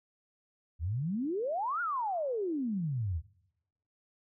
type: exponential two-way sweep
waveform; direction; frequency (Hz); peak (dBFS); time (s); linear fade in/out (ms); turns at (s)
sine; up then down; 73.42 to 1463 to 73.42; -30; 0.79-3.22; 50; 1.81
effects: noise-tail reverb RT60 0.9 s tail -23 dB re dry